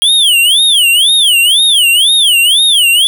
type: tone with vibrato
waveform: square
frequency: 3200 Hz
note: G7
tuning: 35 cents sharp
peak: -6 dBFS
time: 0.02-3.07 s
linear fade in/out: 0 ms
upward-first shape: sine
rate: 2 Hz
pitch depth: 270 cents each way
effects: none